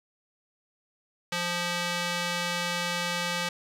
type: tone with band-pass filter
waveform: square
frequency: 175 Hz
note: F3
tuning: 4 cents sharp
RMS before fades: -30 dBFS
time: 1.32-3.49 s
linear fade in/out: 5 ms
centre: 3300 Hz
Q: 0.65
effects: none